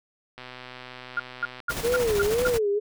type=click train; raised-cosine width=0.3 ms; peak=-24 dBFS; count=155; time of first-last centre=0.38-1.602 s; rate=126 Hz
type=tone bursts; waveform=sine; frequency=1412 Hz; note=F6; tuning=19 cents sharp; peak=-22 dBFS; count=6; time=1.17-2.476 s; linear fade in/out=2 ms; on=26 ms; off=230 ms
type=noise with tremolo; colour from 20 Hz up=pink; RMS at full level=-30 dBFS; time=1.69-2.59 s; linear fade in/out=20 ms; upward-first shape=square; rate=13 Hz; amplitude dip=40%
type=tone with vibrato; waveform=sine; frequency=449 Hz; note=A4; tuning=35 cents sharp; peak=-21 dBFS; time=1.83-2.8 s; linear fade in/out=20 ms; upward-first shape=sine; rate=2 Hz; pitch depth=190 cents each way
effects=none